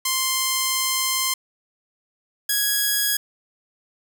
5% pulse tone pair in turn, 1046.5 / 1661.2 Hz, C6 / G#6, 0 / 0 cents, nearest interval minor sixth, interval 800 cents, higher second, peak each -8 dBFS, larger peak neither, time 0.05-1.34 / 2.49-3.17 s, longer first, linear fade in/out 5 ms, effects none

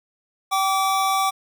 square tone pair together, 772.2 / 1157 Hz, G5 / D6, -26 / -26 cents, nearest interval perfect fifth, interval 700 cents, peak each -22 dBFS, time 0.51-1.31 s, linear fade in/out 20 ms, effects none

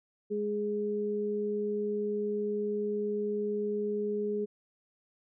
sine tone pair together, 207.7 / 416.4 Hz, G#3 / G#4, 0 / +5 cents, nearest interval octave, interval 1205 cents, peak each -35 / -30 dBFS, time 0.3-4.46 s, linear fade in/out 20 ms, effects none

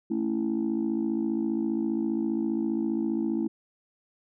sine chord, A major, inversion none, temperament just, 220 / 275 / 330 Hz, A3 / C#4 / E4, 0 / -14 / +2 cents, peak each -28 / -30 / -27 dBFS, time 0.1-3.48 s, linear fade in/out 10 ms, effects tanh soft clip ceiling -19 dBFS

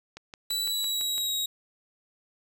click train, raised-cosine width 0.2 ms, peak -24 dBFS, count 7, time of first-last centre 0.17-1.18 s, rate 5.94 Hz
sawtooth tone with pitch glide, 3951 to 3805 Hz, B7 to A#7, 0 to +35 cents, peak -24 dBFS, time 0.5-1.46 s, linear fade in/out 5 ms, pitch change -65 cents, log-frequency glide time 0.64-1.35 s
effects none

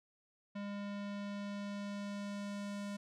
square tone with low-pass filter sweep, 202.5 Hz, G#3, 43 cents flat, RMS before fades -42 dBFS, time 0.55-2.97 s, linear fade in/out 10 ms, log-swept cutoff 3200 to 9200 Hz, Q 0.84, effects none

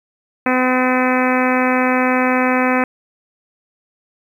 harmonic tone, 254.5 Hz, C4, 48 cents flat, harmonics 1 / 2 / 3 / 4 / 5 / 6 / 7 / 8 / 9 / 10, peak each -17 / -20 / -22 / -23 / -24 / -25 / -25 / -26 / -27 / -27 dBFS, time 0.46-2.84 s, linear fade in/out 2 ms, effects 8-bit

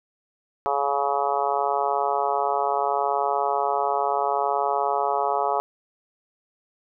harmonic tone, 140.7 Hz, C#3, 26 cents sharp, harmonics 3 / 4 / 5 / 6 / 7 / 8 / 9, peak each -29 / -30 / -26 / -26 / -30 / -30 / -32 dBFS, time 0.66-5.6 s, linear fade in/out 0 ms, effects none

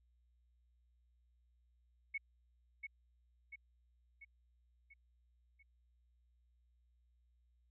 sine tone with echo, 2207 Hz, C#7, 8 cents flat, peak -37 dBFS, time 2.14-2.18 s, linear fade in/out 10 ms, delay 690 ms, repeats 5, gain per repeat -5 dB, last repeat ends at 5.63 s, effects added 60 Hz sine -70 dBFS peak until 7.7 s

